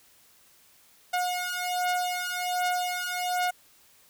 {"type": "beating tone pair", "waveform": "sawtooth", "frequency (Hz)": [720, 721.3], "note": ["F#5", "F#5"], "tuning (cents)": [-47, -44], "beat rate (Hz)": 1.3, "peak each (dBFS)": -26, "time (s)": [1.13, 3.51], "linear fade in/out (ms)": 10, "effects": ["white hiss -59 dBFS RMS until 4.09 s"]}